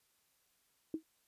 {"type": "tone with exponential decay", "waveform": "sine", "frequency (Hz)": 318.3, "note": "D#4", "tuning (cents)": 39, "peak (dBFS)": -30, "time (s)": [0.94, 1.03], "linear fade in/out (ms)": 2, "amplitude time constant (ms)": 18, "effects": ["white hiss -75 dBFS RMS until 1.27 s", "resampled to 32000 Hz"]}